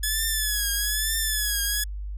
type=tone with vibrato; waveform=5% pulse; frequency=1706 Hz; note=G#6; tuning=46 cents sharp; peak=-13 dBFS; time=0.03-1.84 s; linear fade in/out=5 ms; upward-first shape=triangle; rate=1.1 Hz; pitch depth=89 cents each way; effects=added 50 Hz sine -30 dBFS peak until 2.17 s + resampled to 32000 Hz